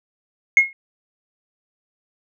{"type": "tone with exponential decay", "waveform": "sine", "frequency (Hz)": 2159, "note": "C#7", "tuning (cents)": -46, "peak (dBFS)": -3, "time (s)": [0.57, 0.73], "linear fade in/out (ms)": 1, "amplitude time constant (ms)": 33, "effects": ["tanh soft clip ceiling -4 dBFS"]}